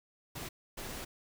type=noise bursts at uneven times; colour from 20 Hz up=pink; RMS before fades=-42 dBFS; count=2; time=0.35-0.49 / 0.77-1.05 s; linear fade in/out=10 ms; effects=none